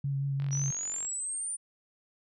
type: tone with vibrato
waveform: sine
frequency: 138.59 Hz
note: C#3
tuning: in tune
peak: -28 dBFS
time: 0.04-0.71 s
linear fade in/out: 5 ms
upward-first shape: sine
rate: 5.7 Hz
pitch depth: 18 cents each way
type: click train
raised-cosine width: 0.3 ms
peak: -31 dBFS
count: 31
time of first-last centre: 0.4-1.049 s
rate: 46.2 Hz
type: linear sweep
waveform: sine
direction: up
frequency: 5770 to 9290 Hz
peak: -32 dBFS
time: 0.51-1.57 s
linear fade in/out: 20 ms
effects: none